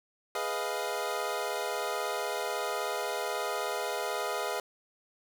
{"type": "chord", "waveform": "25% pulse", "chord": "F half-diminished seventh", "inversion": "first", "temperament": "equal", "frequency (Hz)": [415.3, 493.9, 622.3, 698.5], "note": ["Ab4", "Cb5", "Eb5", "F5"], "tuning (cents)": [0, 0, 0, 0], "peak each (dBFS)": -33, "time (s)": [0.35, 4.6], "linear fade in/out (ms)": 2, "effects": []}